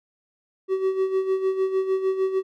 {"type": "tone with tremolo", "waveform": "triangle", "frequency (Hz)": 380.8, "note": "F#4", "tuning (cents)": 50, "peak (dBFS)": -16, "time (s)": [0.68, 2.43], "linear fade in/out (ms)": 50, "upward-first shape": "sine", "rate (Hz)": 6.6, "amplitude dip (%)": 65, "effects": []}